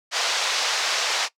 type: band-pass noise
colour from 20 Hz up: white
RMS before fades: -24 dBFS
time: 0.11-1.29 s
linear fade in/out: 50 ms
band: 510 to 5800 Hz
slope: 24 dB/octave
effects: noise-tail reverb RT60 0.1 s tail -19 dB re dry